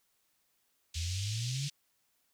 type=band-pass noise; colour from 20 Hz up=white; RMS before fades=-42 dBFS; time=0.94-1.7 s; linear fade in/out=5 ms; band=2700 to 6600 Hz; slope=24 dB/octave
type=exponential sweep; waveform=sine; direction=up; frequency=79.3 to 146.9 Hz; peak=-33 dBFS; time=0.95-1.69 s; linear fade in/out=20 ms
effects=white hiss -75 dBFS RMS until 2.33 s